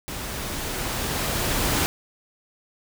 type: noise with level ramp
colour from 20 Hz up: pink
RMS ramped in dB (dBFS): -33 to -22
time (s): 0.08-1.86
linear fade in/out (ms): 0
effects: none